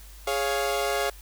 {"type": "chord", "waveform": "sawtooth", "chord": "Db major", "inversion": "second", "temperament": "equal", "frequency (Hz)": [415.3, 554.4, 698.5], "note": ["Ab4", "Db5", "F5"], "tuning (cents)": [0, 0, 0], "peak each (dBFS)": -25, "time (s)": [0.27, 1.1], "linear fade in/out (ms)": 5, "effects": ["added 50 Hz sine -44 dBFS peak until 1.21 s", "white hiss -51 dBFS RMS until 1.21 s"]}